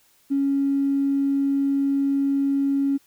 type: tone with tanh clipping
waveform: triangle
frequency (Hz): 277.2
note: C#4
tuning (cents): 0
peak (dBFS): -18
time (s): 0.3-2.98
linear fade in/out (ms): 20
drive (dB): 2
effects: white hiss -60 dBFS RMS until 3.06 s